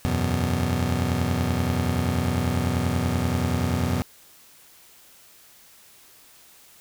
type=chord; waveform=25% pulse; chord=E suspended second; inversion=none; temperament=just; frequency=82.41 / 92.71 / 123.61 Hz; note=E2 / F#2 / B2; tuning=0 / +4 / +2 cents; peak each=-23 dBFS; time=0.05-4.02 s; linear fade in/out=0 ms; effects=white hiss -52 dBFS RMS until 6.8 s